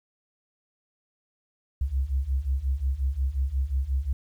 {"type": "beating tone pair", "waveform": "sine", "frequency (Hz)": [64.1, 69.7], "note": ["C2", "C#2"], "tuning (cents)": [-35, 10], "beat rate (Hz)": 5.6, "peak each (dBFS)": [-27, -25], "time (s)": [1.81, 4.13], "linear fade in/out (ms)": 5, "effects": ["tanh soft clip ceiling -17 dBFS", "10-bit"]}